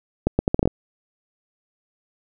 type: accelerating click train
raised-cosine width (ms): 2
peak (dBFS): -4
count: 8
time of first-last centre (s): 0.27-0.675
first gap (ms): 120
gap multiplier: 0.74
effects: none